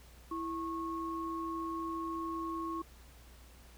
sine tone pair together, 330 / 1094.1 Hz, E4 / C#6, +2 / -23 cents, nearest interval octave + major sixth, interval 2075 cents, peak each -38 / -38 dBFS, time 0.31-2.82 s, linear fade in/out 5 ms, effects added 60 Hz sine -55 dBFS peak until 3.77 s + pink hiss -60 dBFS RMS until 3.77 s

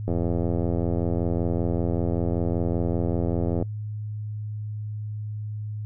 click train, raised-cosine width 2 ms, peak -13 dBFS, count 303, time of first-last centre 0.08-3.625 s, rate 85.2 Hz, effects noise-tail reverb RT60 0.1 s tail -23 dB re dry + added 106 Hz sine -29 dBFS peak until 5.85 s

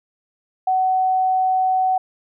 sine tone, 750 Hz, F#5, 23 cents sharp, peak -15 dBFS, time 0.67-1.98 s, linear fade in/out 5 ms, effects none

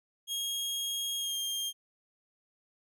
sawtooth tone with pitch glide, 3266 to 3208 Hz, G#7 to G7, -30 to +39 cents, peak -29 dBFS, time 0.27-1.73 s, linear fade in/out 50 ms, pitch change -31 cents, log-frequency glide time 1.18-1.36 s, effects none

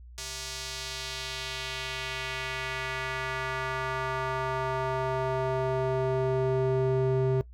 square tone with band-pass filter sweep, 130.81 Hz, C3, in tune, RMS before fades -30 dBFS, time 0.18-7.41 s, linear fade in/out 0 ms, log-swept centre 6100 to 310 Hz, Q 1.3, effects noise-tail reverb RT60 0.1 s tail -19 dB re dry + added 60 Hz sine -45 dBFS peak until 7.53 s

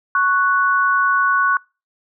sine tone pair together, 1108.7 / 1479.9 Hz, C#6 / F#6, 0 / 0 cents, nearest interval perfect fourth, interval 500 cents, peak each -16 dBFS, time 0.15-1.57 s, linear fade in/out 2 ms, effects noise-tail reverb RT60 0.3 s tail -26 dB re dry

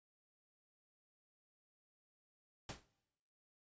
pink noise with exponential decay, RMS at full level -41 dBFS, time 2.69-2.86 s, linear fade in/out 2 ms, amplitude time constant 35 ms, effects noise-tail reverb RT60 1.0 s tail -22 dB re dry + resampled to 16000 Hz

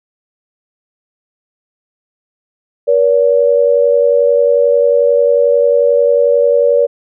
sine tone pair together, 478.8 / 570 Hz, A#4 / C#5, +46 / +48 cents, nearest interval minor third, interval 302 cents, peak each -10 dBFS, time 2.87-6.87 s, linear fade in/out 20 ms, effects none

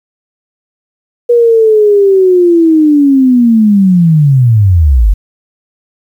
sine linear sweep, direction down, 482.6 to 43.65 Hz, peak -3 dBFS, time 1.29-5.14 s, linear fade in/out 10 ms, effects 7-bit

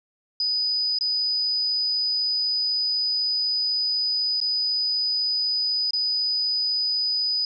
sine tone with dropouts, 4978 Hz, D#8, in tune, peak -21 dBFS, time 0.4-7.45 s, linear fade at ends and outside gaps 2 ms, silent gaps 0.987-1.009 / 4.403-4.413 / 5.908-5.933 s, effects none

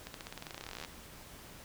accelerating click train, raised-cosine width 0.2 ms, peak -25 dBFS, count 25, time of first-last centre 0.07-0.848 s, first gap 72 ms, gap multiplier 0.92, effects pink hiss -52 dBFS RMS until 1.64 s

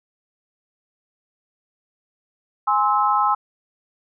sine chord, Ab augmented, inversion none, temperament equal with one note detuned, 830.6 / 1046.5 / 1298.1 Hz, Ab5 / C6 / E6, 0 / 0 / -27 cents, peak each -20 dBFS, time 2.67-3.35 s, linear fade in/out 10 ms, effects none

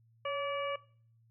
harmonic tone with a mistuned harmonic, 576 Hz, D5, 34 cents flat, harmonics 1 / 2 / 3 / 4 / 5, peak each -35 / -37 / -48 / -43 / -44 dBFS, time 0.25-0.76 s, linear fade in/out 5 ms, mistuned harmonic 1, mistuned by -51 cents, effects noise-tail reverb RT60 0.5 s tail -20 dB re dry + added 114 Hz sine -63 dBFS peak until 1.3 s

